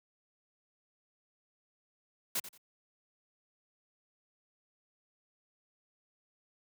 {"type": "noise with echo", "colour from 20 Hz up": "white", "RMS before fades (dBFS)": -33, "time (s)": [2.35, 2.4], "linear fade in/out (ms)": 5, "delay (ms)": 89, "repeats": 2, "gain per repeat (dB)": -13, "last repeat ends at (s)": 2.578, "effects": ["high-pass 100 Hz 12 dB/octave"]}